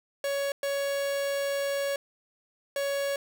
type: tone bursts at uneven times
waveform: 45% pulse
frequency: 559 Hz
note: C#5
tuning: 14 cents sharp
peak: -27 dBFS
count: 3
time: 0.24-0.52 / 0.63-1.96 / 2.76-3.16 s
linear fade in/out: 2 ms
effects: none